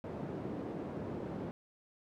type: band-pass noise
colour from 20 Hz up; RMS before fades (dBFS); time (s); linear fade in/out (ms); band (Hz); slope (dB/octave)
white; -41; 0.04-1.51; 0; 120 to 360; 12
effects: none